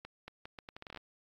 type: accelerating click train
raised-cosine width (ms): 0.3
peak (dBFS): -29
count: 13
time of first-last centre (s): 0.05-0.973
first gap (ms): 230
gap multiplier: 0.76
effects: AAC 48 kbps